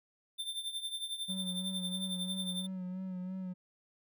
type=tone with tremolo; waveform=square; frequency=3571 Hz; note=A7; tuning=25 cents sharp; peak=-34 dBFS; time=0.38-2.67 s; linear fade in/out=20 ms; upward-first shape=triangle; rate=11 Hz; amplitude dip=80%
type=tone with vibrato; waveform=triangle; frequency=185 Hz; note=F#3; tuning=in tune; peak=-35 dBFS; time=1.28-3.54 s; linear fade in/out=20 ms; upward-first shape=sine; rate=3 Hz; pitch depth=36 cents each way
effects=none